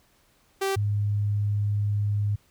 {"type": "tone pair in turn", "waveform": ["sawtooth", "sine"], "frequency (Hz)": [389.2, 103.09], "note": ["G4", "G#2"], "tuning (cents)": [-12, -12], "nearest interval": "octave + major seventh", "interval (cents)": 2300, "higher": "first", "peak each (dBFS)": [-20, -22], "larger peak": "first", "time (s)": [[0.61, 0.76], [0.76, 2.36]], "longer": "second", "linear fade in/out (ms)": 10, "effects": ["pink hiss -63 dBFS RMS until 2.5 s"]}